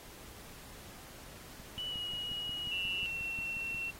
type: click train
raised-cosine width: 5 ms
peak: -36 dBFS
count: 13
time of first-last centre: 1.6-3.747 s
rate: 5.59 Hz
type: tone with pitch glide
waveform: sine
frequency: 2960 to 2902 Hz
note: F#7 to F#7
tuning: 0 to -34 cents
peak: -36 dBFS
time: 1.78-3.06 s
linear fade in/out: 0 ms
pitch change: -34 cents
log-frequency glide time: 1.9-1.95 s
type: tone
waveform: sine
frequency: 2714 Hz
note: E7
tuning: 50 cents sharp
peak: -35 dBFS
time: 2.71-3.91 s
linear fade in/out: 10 ms
effects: pink hiss -52 dBFS RMS until 3.99 s + AAC 48 kbps